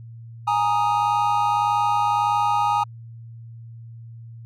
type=chord; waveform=triangle; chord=Ab suspended second; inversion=none; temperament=equal; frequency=830.6 / 932.3 / 1244.5 Hz; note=Ab5 / Bb5 / Eb6; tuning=0 / 0 / 0 cents; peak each=-19 / -21 / -22 dBFS; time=0.47-2.84 s; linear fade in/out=10 ms; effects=added 115 Hz sine -37 dBFS peak until 4.45 s